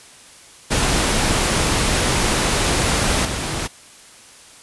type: noise with level steps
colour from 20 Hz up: pink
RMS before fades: -18 / -24 dBFS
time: 0.7-3.68 s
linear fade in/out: 20 ms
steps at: 3.25 s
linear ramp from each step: 2 ms
effects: white hiss -44 dBFS RMS until 4.62 s + resampled to 24000 Hz